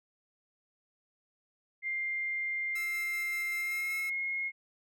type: tone with pitch glide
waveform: sine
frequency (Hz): 2100 to 2155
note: C7 to C#7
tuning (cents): +6 to -49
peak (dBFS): -31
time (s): 1.82-4.52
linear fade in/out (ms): 50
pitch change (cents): +45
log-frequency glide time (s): 3.52-3.97
type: tone with tremolo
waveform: 5% pulse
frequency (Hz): 1318.5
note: E6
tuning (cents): 0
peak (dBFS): -31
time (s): 2.75-4.1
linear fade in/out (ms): 10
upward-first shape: square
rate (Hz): 5.2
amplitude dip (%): 25
effects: none